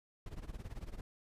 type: noise with tremolo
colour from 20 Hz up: brown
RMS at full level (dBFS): -42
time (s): 0.26-1.01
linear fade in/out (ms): 2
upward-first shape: sine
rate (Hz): 18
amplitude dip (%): 85
effects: resampled to 32000 Hz